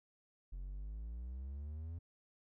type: exponential sweep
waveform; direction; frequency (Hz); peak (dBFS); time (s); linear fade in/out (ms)
triangle; up; 43.65 to 85.7; -40; 0.52-1.99; 10
effects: none